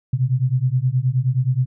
sine beating tone pair, 123.47 / 132.97 Hz, B2 / C3, 0 / +28 cents, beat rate 9.5 Hz, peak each -19 dBFS, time 0.13-1.66 s, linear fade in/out 5 ms, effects none

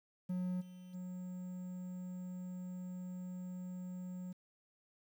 triangle tone with level steps, 181.6 Hz, F#3, 32 cents flat, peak -33 / -48 / -40 dBFS, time 0.29-4.33 s, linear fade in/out 10 ms, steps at 0.6 / 0.93 s, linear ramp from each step 20 ms, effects 11-bit

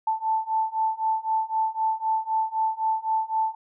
sine beating tone pair, 880 / 883.9 Hz, A5 / A5, 0 / +8 cents, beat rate 3.9 Hz, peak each -26 / -25 dBFS, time 0.07-3.55 s, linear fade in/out 5 ms, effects none

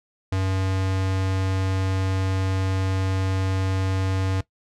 square tone, 95 Hz, F#2, 46 cents sharp, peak -22 dBFS, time 0.32-4.41 s, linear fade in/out 5 ms, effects noise-tail reverb RT60 0.1 s tail -18 dB re dry + low-pass 7000 Hz 12 dB/octave

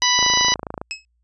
harmonic tone, 987.8 Hz, B5, in tune, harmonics 1 / 2 / 3 / 4 / 5 / 6, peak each -22 / -22 / -22 / -22 / -22 / -22 dBFS, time 0.02-0.54 s, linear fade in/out 0 ms
click train, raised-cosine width 1 ms, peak -14 dBFS, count 18, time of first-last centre 0.19-0.815 s, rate 27.2 Hz
25% pulse tone with exponential decay, 2577 Hz, E7, 40 cents flat, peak -18 dBFS, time 0.91-1.05 s, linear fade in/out 0 ms, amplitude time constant 30 ms
effects added 59 Hz sine -63 dBFS peak until 1.23 s + resampled to 24000 Hz

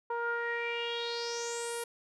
sawtooth tone with low-pass filter sweep, 470.2 Hz, A#4, 15 cents sharp, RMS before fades -35 dBFS, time 0.1-1.84 s, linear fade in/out 5 ms, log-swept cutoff 1100 to 11000 Hz, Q 5.9, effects none

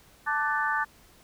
harmonic tone with a mistuned harmonic, 293.7 Hz, D4, in tune, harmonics 3 / 4 / 5 / 6, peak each -30 / -30 / -30 / -30 dBFS, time 0.26-0.85 s, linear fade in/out 20 ms, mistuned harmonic 5, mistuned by +39 cents, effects pink hiss -57 dBFS RMS until 1.23 s

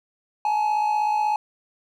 triangle tone pair together, 845.7 / 902 Hz, G#5 / A5, +31 / +43 cents, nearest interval minor second, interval 112 cents, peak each -18 / -27 dBFS, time 0.45-1.36 s, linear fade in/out 2 ms, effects none

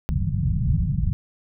white low-pass noise, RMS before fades -22 dBFS, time 0.09-1.13 s, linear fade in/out 0 ms, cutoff 170 Hz, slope 48 dB/octave, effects none

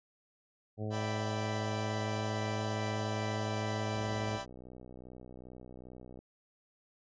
harmonic tone, 107 Hz, A2, 48 cents flat, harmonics 1 / 2 / 3 / 4 / 5 / 6 / 7, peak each -36 / -41 / -45 / -43 / -46 / -48 / -50 dBFS, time 0.77-4.4 s, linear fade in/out 50 ms
sawtooth chord, E minor seventh, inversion third, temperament equal, 587.3 / 659.3 / 784 / 987.8 Hz, D5 / E5 / G5 / B5, 0 / 0 / 0 / 0 cents, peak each -39 / -41 / -39 / -39 dBFS, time 0.9-4.46 s, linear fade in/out 50 ms
click train, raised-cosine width 2 ms, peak -37 dBFS, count 141, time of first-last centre 3.95-6.19 s, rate 62.5 Hz
effects resampled to 16000 Hz

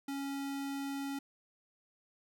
square tone, 277.2 Hz, C#4, in tune, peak -37 dBFS, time 0.08-1.19 s, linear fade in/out 5 ms, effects none

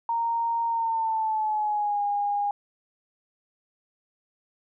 sine tone with pitch glide, 927 to 816.4 Hz, A#5 to G#5, -10 to -30 cents, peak -23 dBFS, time 0.09-2.51 s, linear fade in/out 2 ms, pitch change -220 cents, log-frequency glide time 0.67-2.02 s, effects none

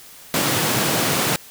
pink high-pass noise, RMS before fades -20 dBFS, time 0.34-1.36 s, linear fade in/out 0 ms, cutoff 110 Hz, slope 48 dB/octave, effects white hiss -43 dBFS RMS until 1.5 s

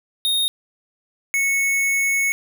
square tone pair in turn, 3708 / 2205 Hz, A#7 / C#7, -10 / -10 cents, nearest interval major sixth, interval 900 cents, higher first, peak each -18 dBFS, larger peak neither, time 0.25-0.48 / 1.34-2.32 s, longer second, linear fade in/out 0 ms, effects none

